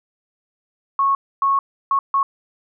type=tone bursts at uneven times; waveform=sine; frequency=1100 Hz; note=C#6; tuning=14 cents flat; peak=-14 dBFS; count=4; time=0.99-1.15 / 1.42-1.59 / 1.91-1.99 / 2.14-2.23 s; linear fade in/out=2 ms; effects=none